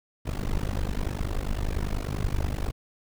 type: noise with amplitude modulation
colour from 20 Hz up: brown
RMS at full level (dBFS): -24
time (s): 0.25-2.72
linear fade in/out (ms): 20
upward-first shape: sine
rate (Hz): 50.2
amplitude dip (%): 100
effects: none